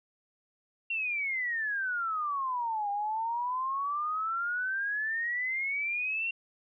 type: exponential two-way sweep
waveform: sine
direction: down then up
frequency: 2754 to 802 to 2754 Hz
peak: -29 dBFS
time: 0.9-6.31 s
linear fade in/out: 5 ms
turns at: 2.9 s
effects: none